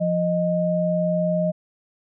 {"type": "tone pair together", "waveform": "sine", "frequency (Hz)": [174.1, 620.4], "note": ["F3", "D#5"], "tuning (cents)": [-5, -5], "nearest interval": "octave + minor seventh", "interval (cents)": 2200, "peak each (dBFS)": [-22, -21], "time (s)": [0, 1.52], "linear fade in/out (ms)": 20, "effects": []}